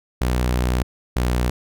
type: tone pair in turn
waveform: sawtooth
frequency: 61.74 / 61.14 Hz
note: B1 / B1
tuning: 0 / -17 cents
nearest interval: unison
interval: 17 cents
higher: first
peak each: -14 dBFS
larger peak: neither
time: 0.21-0.83 / 1.16-1.5 s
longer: first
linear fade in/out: 5 ms
effects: none